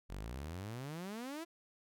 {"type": "exponential sweep", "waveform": "sawtooth", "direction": "up", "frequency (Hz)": [43.65, 344.7], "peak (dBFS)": -38, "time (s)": [0.09, 1.45], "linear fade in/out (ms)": 20, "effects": []}